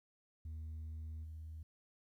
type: tone with level steps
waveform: sine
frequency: 79.1 Hz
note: D#2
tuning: 29 cents sharp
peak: -40 / -44 dBFS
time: 0.45-1.63 s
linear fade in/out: 5 ms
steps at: 1.23 s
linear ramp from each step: 20 ms
effects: tanh soft clip ceiling -42 dBFS + 13-bit